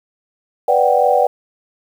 sine chord, G major seventh, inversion first, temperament equal with one note detuned, 493.9 / 584.3 / 740 / 784 Hz, B4 / D5 / F#5 / G5, 0 / -9 / 0 / 0 cents, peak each -16 dBFS, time 0.68-1.27 s, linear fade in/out 5 ms, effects 7-bit

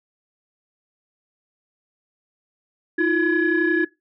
sine tone cluster, 320.2 / 351.6 / 1692 Hz, D#4 / F4 / G#6, +50 / +12 / +32 cents, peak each -20 dBFS, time 2.98-3.85 s, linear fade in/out 10 ms, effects noise-tail reverb RT60 0.2 s tail -20 dB re dry + tanh soft clip ceiling -11 dBFS

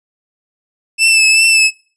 sawtooth tone with vibrato, 2637 Hz, E7, in tune, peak -4 dBFS, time 0.98-1.71 s, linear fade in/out 50 ms, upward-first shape triangle, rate 2.6 Hz, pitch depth 35 cents each way, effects noise-tail reverb RT60 0.4 s tail -23 dB re dry + resampled to 24000 Hz

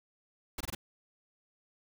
pink noise bursts, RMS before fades -37 dBFS, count 4, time 0.58-0.75 s, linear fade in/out 5 ms, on 26 ms, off 22 ms, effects none

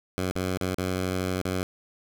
10% pulse tone with dropouts, 92.5 Hz, F#2, in tune, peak -18 dBFS, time 0.18-1.63 s, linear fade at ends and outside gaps 0 ms, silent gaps 0.311-0.355 / 0.574-0.612 / 0.745-0.783 / 1.415-1.453 s, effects none

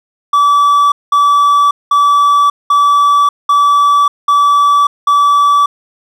triangle tone bursts, 1152 Hz, D6, 34 cents flat, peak -4 dBFS, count 7, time 0.33-5.66 s, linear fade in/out 5 ms, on 590 ms, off 200 ms, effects none

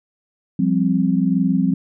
sine chord, F suspended second, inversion none, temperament just, 174.61 / 196.44 / 261.9 Hz, F3 / G3 / C4, 0 / +4 / +2 cents, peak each -19 dBFS, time 0.59-1.74 s, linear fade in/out 5 ms, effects none

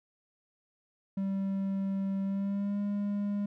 triangle tone with pitch glide, 194.6 to 203.5 Hz, G3 to G#3, -12 to -35 cents, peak -27 dBFS, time 1.17-3.46 s, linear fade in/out 5 ms, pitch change +77 cents, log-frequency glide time 2.23-2.8 s, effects none

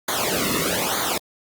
pink noise with flanger, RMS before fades -23 dBFS, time 0.08-1.18 s, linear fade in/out 5 ms, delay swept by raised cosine 0.37 to 1.29 ms, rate 1.1 Hz, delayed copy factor -0.9, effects high-pass 80 Hz 12 dB/octave + Opus 48 kbps

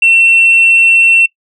sine tone, 2704 Hz, E7, 43 cents sharp, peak -3 dBFS, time 0.02-1.26 s, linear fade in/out 5 ms, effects noise-tail reverb RT60 0.1 s tail -23 dB re dry + tanh soft clip ceiling -1 dBFS

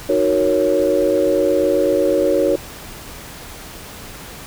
sine chord, D# minor seventh, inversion none, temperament equal, 311.1 / 370 / 466.2 / 554.4 Hz, D#4 / F#4 / A#4 / C#5, 0 / 0 / 0 / 0 cents, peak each -20 / -19 / -19 / -16 dBFS, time 0.09-2.56 s, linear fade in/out 5 ms, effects tanh soft clip ceiling -4 dBFS + pink hiss -35 dBFS RMS until 4.46 s

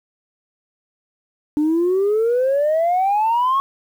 sine exponential sweep, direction up, 293.7 to 1108.7 Hz, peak -13 dBFS, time 1.57-3.6 s, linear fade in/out 0 ms, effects tanh soft clip ceiling -12 dBFS + 8-bit

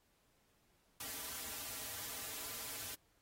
white noise with comb filter, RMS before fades -45 dBFS, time 1-2.95 s, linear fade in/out 5 ms, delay 5.5 ms, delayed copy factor -1, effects pink hiss -75 dBFS RMS until 3.21 s + AAC 48 kbps

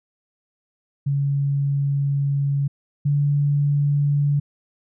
sine tone pair in turn, 140.5 / 143.87 Hz, C#3 / D3, +24 / -35 cents, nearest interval unison, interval 41 cents, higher second, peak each -18 / -16 dBFS, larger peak second, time 1.06-2.68 / 3.05-4.4 s, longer first, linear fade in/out 10 ms, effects none

